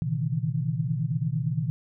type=tone cluster; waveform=sine; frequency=119 / 135.6 / 154.8 / 163.7 Hz; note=A#2 / C#3 / D#3 / E3; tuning=+36 / -38 / -9 / -12 cents; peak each=-30 dBFS; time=0.02-1.7 s; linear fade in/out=0 ms; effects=none